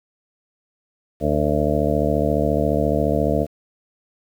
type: harmonic tone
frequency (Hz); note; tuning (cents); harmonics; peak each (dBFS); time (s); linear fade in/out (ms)
74.4; D2; +23; 1 / 2 / 3 / 4 / 6 / 7 / 8 / 9; -25 / -25 / -25 / -25 / -25 / -25 / -25 / -25; 1.2-3.47; 50
effects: 8-bit